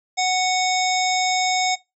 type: harmonic tone with a mistuned harmonic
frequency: 740 Hz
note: F#5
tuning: in tune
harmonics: 1 / 3 / 5 / 7 / 9 / 10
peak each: -20 / -25 / -27 / -28 / -30 / -30 dBFS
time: 0.17-1.76 s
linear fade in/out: 20 ms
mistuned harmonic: 7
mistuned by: +18 cents
effects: noise-tail reverb RT60 0.2 s tail -20 dB re dry

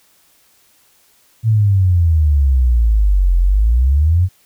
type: exponential two-way sweep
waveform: sine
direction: down then up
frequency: 114.6 to 43 to 95.1 Hz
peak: -9 dBFS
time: 1.43-4.29 s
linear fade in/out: 50 ms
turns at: 3.38 s
effects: white hiss -54 dBFS RMS until 4.45 s

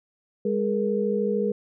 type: tone cluster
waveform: sine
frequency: 204.1 / 419.6 / 473 Hz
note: G#3 / G#4 / A#4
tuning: -30 / +18 / +25 cents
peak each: -26 dBFS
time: 0.45-1.52 s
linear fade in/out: 5 ms
effects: none

